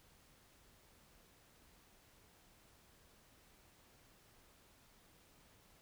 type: silence
effects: pink hiss -67 dBFS RMS until 5.81 s